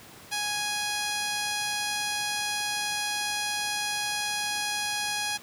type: tone with low-pass filter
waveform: 10% pulse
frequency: 830.6 Hz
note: G#5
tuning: in tune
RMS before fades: -30 dBFS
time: 0.31-5.38 s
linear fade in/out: 20 ms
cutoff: 8700 Hz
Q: 7.9
effects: pink hiss -48 dBFS RMS until 5.42 s + high-pass 100 Hz 12 dB/octave